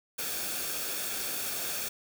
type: noise with comb filter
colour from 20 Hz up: white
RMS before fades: -34 dBFS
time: 0.18-1.89 s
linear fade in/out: 10 ms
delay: 1 ms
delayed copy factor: -0.5
effects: none